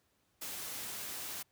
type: noise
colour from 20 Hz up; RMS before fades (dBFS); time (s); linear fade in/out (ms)
white; -42; 0.41-1.43; 10
effects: pink hiss -75 dBFS RMS until 1.51 s + high-pass 60 Hz 12 dB/octave